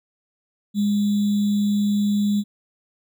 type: tone with sample-and-hold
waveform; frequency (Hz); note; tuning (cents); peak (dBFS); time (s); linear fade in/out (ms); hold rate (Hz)
sine; 205.4; G#3; -19; -17; 0.74-2.44; 50; 3675
effects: none